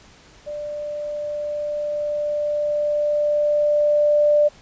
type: tone with level ramp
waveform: sine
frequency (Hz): 592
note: D5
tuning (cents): +14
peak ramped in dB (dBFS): -27 to -12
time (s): 0.46-4.49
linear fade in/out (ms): 20
effects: pink hiss -49 dBFS RMS until 4.61 s + resampled to 16000 Hz